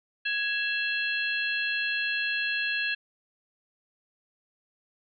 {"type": "harmonic tone with a mistuned harmonic", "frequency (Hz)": 831, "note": "G#5", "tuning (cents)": 1, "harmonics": [2, 3, 4, 5], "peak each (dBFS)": [-29, -30, -36, -37], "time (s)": [0.25, 2.95], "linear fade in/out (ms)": 10, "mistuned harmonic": 3, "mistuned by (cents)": 120, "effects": []}